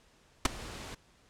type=noise with ADSR envelope; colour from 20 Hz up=pink; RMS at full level=-19 dBFS; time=0.45-0.95 s; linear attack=4 ms; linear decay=12 ms; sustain=-24 dB; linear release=10 ms; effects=pink hiss -64 dBFS RMS until 1.29 s + low-pass 8000 Hz 12 dB/octave